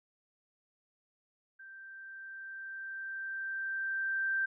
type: tone with level ramp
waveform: sine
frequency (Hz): 1568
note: G6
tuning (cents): 0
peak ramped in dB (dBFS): -48 to -28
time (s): 1.59-4.46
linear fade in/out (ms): 10
effects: none